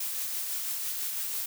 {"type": "noise with tremolo", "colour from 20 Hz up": "blue", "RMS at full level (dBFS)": -32, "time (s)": [0, 1.46], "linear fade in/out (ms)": 5, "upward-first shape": "sine", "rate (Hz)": 6, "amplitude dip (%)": 25, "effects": []}